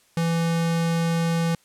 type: tone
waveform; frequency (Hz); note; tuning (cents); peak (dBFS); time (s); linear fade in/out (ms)
square; 166.7; E3; +20; -21; 0.17-1.55; 2
effects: white hiss -60 dBFS RMS until 1.64 s + low-pass 11000 Hz 12 dB/octave